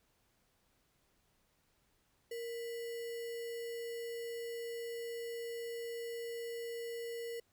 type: tone with sample-and-hold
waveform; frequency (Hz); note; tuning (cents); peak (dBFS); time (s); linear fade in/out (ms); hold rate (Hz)
sine; 466.2; A#4; 0; -39; 2.31-7.4; 5; 2450
effects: pink hiss -75 dBFS RMS until 7.52 s